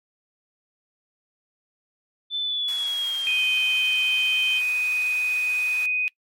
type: tone with pitch glide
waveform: sine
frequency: 3520 to 3118 Hz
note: A7 to G7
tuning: 0 to -10 cents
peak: -23 dBFS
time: 2.3-4.62 s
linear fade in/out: 50 ms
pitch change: -210 cents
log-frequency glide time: 2.4-3.44 s
type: high-pass noise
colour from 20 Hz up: pink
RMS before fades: -41 dBFS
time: 2.68-5.86 s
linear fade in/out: 2 ms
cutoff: 1200 Hz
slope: 12 dB/octave
type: tone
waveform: sine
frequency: 2496 Hz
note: D#7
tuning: 5 cents sharp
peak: -21 dBFS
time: 3.27-6.08 s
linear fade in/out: 0 ms
effects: noise-tail reverb RT60 0.1 s tail -23 dB re dry + MP3 64 kbps